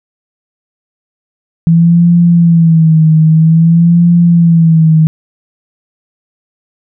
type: tone with vibrato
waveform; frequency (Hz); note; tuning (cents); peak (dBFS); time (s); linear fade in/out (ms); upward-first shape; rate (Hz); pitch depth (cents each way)
sine; 164.81; E3; 0; -3; 1.67-5.07; 0; sine; 0.51; 77
effects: none